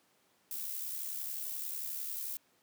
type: noise with amplitude modulation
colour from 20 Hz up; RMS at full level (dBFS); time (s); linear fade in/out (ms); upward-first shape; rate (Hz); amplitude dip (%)
violet; -37; 0.51-2.37; 2; sine; 71.2; 50
effects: pink hiss -70 dBFS RMS until 2.62 s + high-pass 200 Hz 12 dB/octave